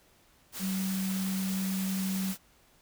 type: tone in noise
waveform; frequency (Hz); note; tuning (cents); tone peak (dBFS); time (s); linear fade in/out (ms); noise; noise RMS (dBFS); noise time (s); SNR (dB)
sine; 190.4; F#3; +50; -29; 0.59-2.35; 50; white; -39; 0.52-2.38; +7
effects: pink hiss -63 dBFS RMS until 2.81 s